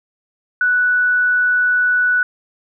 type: tone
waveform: sine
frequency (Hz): 1480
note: F#6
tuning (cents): 0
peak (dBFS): -12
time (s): 0.61-2.23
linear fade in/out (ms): 2
effects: none